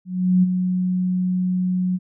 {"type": "tone with ADSR envelope", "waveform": "sine", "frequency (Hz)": 182.8, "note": "F#3", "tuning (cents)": -21, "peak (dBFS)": -11, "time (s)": [0.05, 1.99], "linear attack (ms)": 380, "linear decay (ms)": 23, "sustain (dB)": -7, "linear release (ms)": 38, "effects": []}